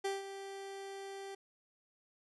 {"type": "tone with ADSR envelope", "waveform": "30% pulse", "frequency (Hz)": 392, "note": "G4", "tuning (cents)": 0, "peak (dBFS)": -30, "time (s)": [0.04, 1.35], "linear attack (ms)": 11, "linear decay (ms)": 170, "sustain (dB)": -11, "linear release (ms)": 6, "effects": ["resampled to 24000 Hz"]}